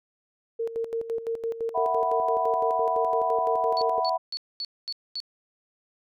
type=tone with tremolo; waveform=sine; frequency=457.7 Hz; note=A#4; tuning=32 cents flat; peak=-25 dBFS; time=0.59-4 s; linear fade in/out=10 ms; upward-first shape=square; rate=5.9 Hz; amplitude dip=70%
type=chord; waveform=sine; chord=E suspended second; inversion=none; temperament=equal; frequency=659.3 / 740 / 987.8 Hz; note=E5 / F#5 / B5; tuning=0 / 0 / 0 cents; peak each=-27 dBFS; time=1.74-4.18 s; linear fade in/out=20 ms
type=tone bursts; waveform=sine; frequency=4435 Hz; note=C#8; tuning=in tune; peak=-29 dBFS; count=6; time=3.77-5.202 s; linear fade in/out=0 ms; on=47 ms; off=230 ms
effects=none